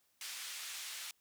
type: band-pass noise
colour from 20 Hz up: pink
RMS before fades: -45 dBFS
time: 0.21-1.11 s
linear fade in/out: 2 ms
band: 2300 to 11000 Hz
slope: 12 dB/octave
effects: white hiss -75 dBFS RMS until 1.2 s